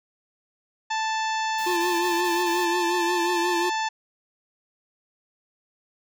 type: harmonic tone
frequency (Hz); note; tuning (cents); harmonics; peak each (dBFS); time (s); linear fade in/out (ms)
880; A5; 0; 1 / 2 / 3 / 4 / 5 / 6 / 7 / 8; -25 / -31 / -35 / -37 / -39 / -41 / -42 / -43; 0.9-3.89; 10
type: noise bursts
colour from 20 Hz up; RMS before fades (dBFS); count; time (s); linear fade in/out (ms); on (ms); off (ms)
white; -41; 5; 1.58-2.65; 5; 190; 30
type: tone with vibrato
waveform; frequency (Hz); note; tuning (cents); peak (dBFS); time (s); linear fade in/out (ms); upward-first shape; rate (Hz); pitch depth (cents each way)
square; 349.2; F4; 0; -25; 1.66-3.7; 10; triangle; 5.6; 66
effects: none